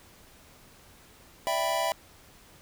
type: chord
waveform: square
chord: E minor seventh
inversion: third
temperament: equal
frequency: 587.3 / 659.3 / 784 / 987.8 Hz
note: D5 / E5 / G5 / B5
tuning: 0 / 0 / 0 / 0 cents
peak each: -36 / -30 / -33 / -32 dBFS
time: 1.47-1.92 s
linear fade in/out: 0 ms
effects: pink hiss -55 dBFS RMS until 2.61 s